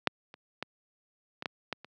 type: clicks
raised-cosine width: 0.3 ms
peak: -6 / -30 / -17 / -21 / -15 / -16 / -30 dBFS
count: 7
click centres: 0.073 / 0.341 / 0.626 / 1.424 / 1.458 / 1.727 / 1.846 s
effects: high-pass 150 Hz 12 dB/octave